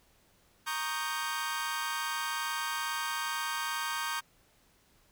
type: chord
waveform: sawtooth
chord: Eb dominant seventh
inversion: second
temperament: equal with one note detuned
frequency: 932.3 / 1108.7 / 1230.9 / 1568 Hz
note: Bb5 / Db6 / Eb6 / G6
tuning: 0 / 0 / -19 / 0 cents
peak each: -34 / -35 / -35 / -33 dBFS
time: 0.66-4.21 s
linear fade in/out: 20 ms
effects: pink hiss -66 dBFS RMS until 5.11 s